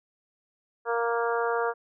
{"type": "harmonic tone", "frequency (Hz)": 233.6, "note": "A#3", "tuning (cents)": 4, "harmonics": [2, 3, 4, 5, 6, 7], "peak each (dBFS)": [-27, -32, -32, -33, -33, -38], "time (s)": [0.85, 1.74], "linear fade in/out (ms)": 50, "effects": []}